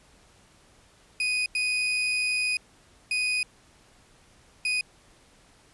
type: tone bursts at uneven times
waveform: 35% pulse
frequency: 2489 Hz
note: D#7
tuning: in tune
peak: -22 dBFS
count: 4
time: 1.2-1.46 / 1.55-2.57 / 3.11-3.43 / 4.65-4.81 s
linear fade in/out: 2 ms
effects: pink hiss -58 dBFS RMS until 5.73 s + resampled to 24000 Hz